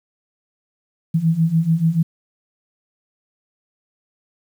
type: beating tone pair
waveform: sine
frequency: 159.5 / 166.4 Hz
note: D#3 / E3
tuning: +43 / +17 cents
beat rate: 6.9 Hz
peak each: -19 / -16 dBFS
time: 1.14-2.03 s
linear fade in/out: 10 ms
effects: 8-bit